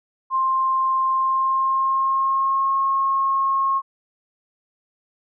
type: tone with pitch glide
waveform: sine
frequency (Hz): 1054 to 1083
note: C6 to C#6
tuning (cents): +12 to -41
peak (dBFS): -17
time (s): 0.3-3.82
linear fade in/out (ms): 50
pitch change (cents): +47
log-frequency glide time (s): 1.12-2.75
effects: none